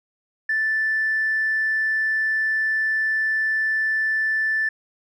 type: tone with tanh clipping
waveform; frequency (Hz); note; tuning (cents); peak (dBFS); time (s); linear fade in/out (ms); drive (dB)
triangle; 1760; A6; 0; -19; 0.49-4.69; 5; 4
effects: none